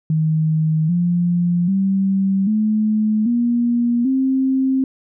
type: tone with pitch steps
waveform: sine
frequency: 157.3 / 174.54 / 193.66 / 214.9 / 238.4 / 264.5 Hz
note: D#3 / F3 / G3 / A3 / A#3 / C4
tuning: +19 / -1 / -21 / -41 / +39 / +19 cents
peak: -14 dBFS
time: 0.1-4.84 s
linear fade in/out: 2 ms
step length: 790 ms
effects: none